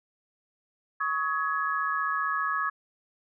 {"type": "tone cluster", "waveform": "sine", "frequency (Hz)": [1114, 1269, 1678], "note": ["C#6", "D#6", "G#6"], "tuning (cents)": [8, 34, 17], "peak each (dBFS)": -30, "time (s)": [1, 2.7], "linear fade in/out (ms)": 10, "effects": []}